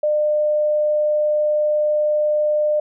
sine tone, 602 Hz, D5, 43 cents sharp, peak -15 dBFS, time 0.03-2.8 s, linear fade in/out 5 ms, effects none

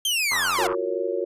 sawtooth linear sweep, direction down, 3204 to 659.3 Hz, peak -18 dBFS, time 0.05-0.67 s, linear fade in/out 2 ms
pink band-pass noise, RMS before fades -32 dBFS, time 0.31-0.75 s, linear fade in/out 5 ms, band 960 to 1300 Hz, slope 48 dB/octave
click train, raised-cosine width 0.5 ms, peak -21 dBFS, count 38, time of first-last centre 0.32-0.726 s, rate 91.1 Hz
sine chord, Gb major seventh, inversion third, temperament just, 346.9 / 370 / 462.5 / 555 Hz, F4 / Gb4 / Bb4 / Db5, -12 / 0 / -14 / +2 cents, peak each -31 / -28 / -28 / -29 dBFS, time 0.58-1.25 s, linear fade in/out 10 ms
effects resampled to 32000 Hz

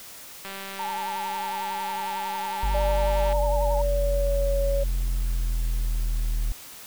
click train, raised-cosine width 0.3 ms, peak -21 dBFS, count 562, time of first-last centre 0.45-3.327 s, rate 195 Hz
sine tone with vibrato, 880 Hz, A5, in tune, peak -28 dBFS, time 0.79-3.82 s, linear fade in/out 5 ms, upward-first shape triangle, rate 11 Hz, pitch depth 110 cents each way
triangle linear sweep, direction down, 49 to 38.89 Hz, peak -20 dBFS, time 2.63-6.52 s, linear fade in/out 0 ms
sine tone with pitch glide, 591 to 557.8 Hz, D5 to C#5, +11 to +11 cents, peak -24 dBFS, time 2.74-4.84 s, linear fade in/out 10 ms, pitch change -100 cents, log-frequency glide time 3.15-4.54 s
effects white hiss -43 dBFS RMS until 6.86 s

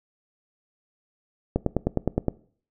click train, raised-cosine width 2 ms, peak -8 dBFS, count 8, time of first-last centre 1.56-2.283 s, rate 9.68 Hz, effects noise-tail reverb RT60 0.5 s tail -21 dB re dry

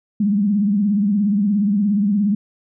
sine tone with vibrato, 203.7 Hz, G#3, 33 cents flat, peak -14 dBFS, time 0.2-2.35 s, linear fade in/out 5 ms, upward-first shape triangle, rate 17 Hz, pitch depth 120 cents each way, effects none

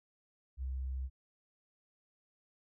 sine tone, 65.3 Hz, C2, 3 cents flat, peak -35 dBFS, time 0.57-1.1 s, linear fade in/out 50 ms, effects none

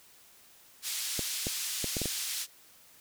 pink band-pass noise, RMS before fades -35 dBFS, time 0.82-2.47 s, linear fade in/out 50 ms, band 3700 to 13000 Hz, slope 12 dB/octave
clicks, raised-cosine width 2 ms, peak -20 dBFS, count 6, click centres 1.193 / 1.469 / 1.843 / 1.968 / 2.017 / 2.057 s
effects white hiss -58 dBFS RMS until 3 s

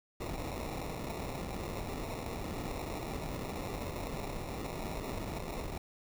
pink noise with sample-and-hold, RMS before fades -39 dBFS, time 0.2-5.78 s, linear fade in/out 5 ms, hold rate 1575 Hz, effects none

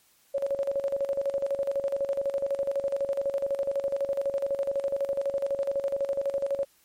sine tone with tremolo, 554.4 Hz, C#5, in tune, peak -23 dBFS, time 0.34-6.65 s, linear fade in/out 10 ms, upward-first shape square, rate 12 Hz, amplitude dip 70%, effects white hiss -63 dBFS RMS until 6.84 s + MP3 64 kbps

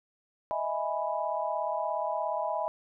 sine chord, E major seventh, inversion third, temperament equal, 622.3 / 659.3 / 830.6 / 987.8 Hz, D#5 / E5 / G#5 / B5, 0 / 0 / 0 / 0 cents, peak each -34 dBFS, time 0.51-2.68 s, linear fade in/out 0 ms, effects none

